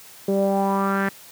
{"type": "tone with low-pass filter sweep", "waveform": "sawtooth", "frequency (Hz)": 196, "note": "G3", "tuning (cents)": 0, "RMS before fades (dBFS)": -21, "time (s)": [0.28, 1.09], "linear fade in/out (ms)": 5, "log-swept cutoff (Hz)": [470, 1800], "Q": 4.6, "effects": ["white hiss -45 dBFS RMS until 1.31 s", "high-pass 80 Hz 12 dB/octave"]}